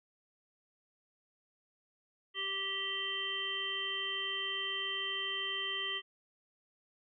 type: harmonic tone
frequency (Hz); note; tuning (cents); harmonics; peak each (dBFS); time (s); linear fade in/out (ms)
390.4; G4; -7; 1 / 3 / 5 / 7 / 8; -47 / -45 / -40 / -45 / -36; 2.34-6.02; 50
effects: none